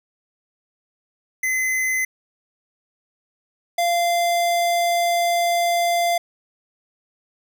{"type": "tone pair in turn", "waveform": "square", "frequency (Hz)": [2042, 690.9], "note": ["C7", "F5"], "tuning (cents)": [-43, -19], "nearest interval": "octave + perfect fifth", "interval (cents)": 1876, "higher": "first", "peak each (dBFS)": [-20, -18], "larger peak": "second", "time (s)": [[1.43, 2.05], [3.78, 6.18]], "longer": "second", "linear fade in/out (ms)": 5, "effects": []}